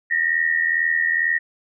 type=tone pair together; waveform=sine; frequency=1827.8 / 1910 Hz; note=A#6 / A#6; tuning=-35 / +42 cents; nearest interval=minor second; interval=77 cents; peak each=-20 dBFS; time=0.1-1.39 s; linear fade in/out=20 ms; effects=none